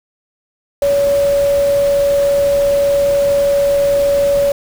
sine tone in noise, 565 Hz, C#5, 33 cents sharp, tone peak -10 dBFS, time 0.82-4.52 s, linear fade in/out 2 ms, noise pink, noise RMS -28 dBFS, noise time 0.82-4.52 s, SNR +15 dB, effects none

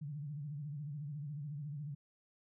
sine tone with vibrato, 146.3 Hz, D3, 6 cents flat, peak -40 dBFS, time 0.01-1.95 s, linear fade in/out 10 ms, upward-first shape sine, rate 14 Hz, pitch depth 110 cents each way, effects none

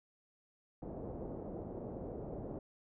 white low-pass noise, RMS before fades -44 dBFS, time 0.82-2.59 s, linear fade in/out 2 ms, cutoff 570 Hz, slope 24 dB/octave, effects none

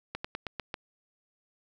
slowing click train, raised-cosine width 0.3 ms, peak -18 dBFS, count 6, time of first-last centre 0.15-0.742 s, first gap 95 ms, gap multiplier 1.11, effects none

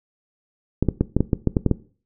clicks, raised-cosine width 3 ms, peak -4 dBFS, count 10, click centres 0.826 / 0.887 / 1.01 / 1.166 / 1.206 / 1.332 / 1.473 / 1.568 / 1.663 / 1.713 s, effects noise-tail reverb RT60 0.4 s tail -18 dB re dry

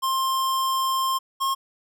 square tone pair in turn, 1057 / 1074.9 Hz, C6 / C6, +17 / +46 cents, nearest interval unison, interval 29 cents, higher second, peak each -22 dBFS, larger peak neither, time 0.02-1.19 / 1.4-1.55 s, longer first, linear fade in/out 20 ms, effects none

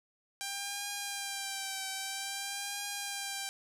5% pulse tone with vibrato, 791 Hz, G5, 15 cents sharp, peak -24 dBFS, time 0.41-3.49 s, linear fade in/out 0 ms, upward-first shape triangle, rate 0.51 Hz, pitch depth 45 cents each way, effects none

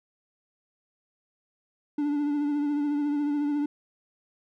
triangle tone with vibrato, 291.6 Hz, D4, 12 cents flat, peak -22 dBFS, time 1.98-3.66 s, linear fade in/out 5 ms, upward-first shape triangle, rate 14 Hz, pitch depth 40 cents each way, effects none

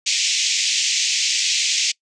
white band-pass noise, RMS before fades -20 dBFS, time 0.06-1.92 s, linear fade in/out 10 ms, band 2200 to 7100 Hz, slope 48 dB/octave, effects noise-tail reverb RT60 0.1 s tail -24 dB re dry + resampled to 22050 Hz

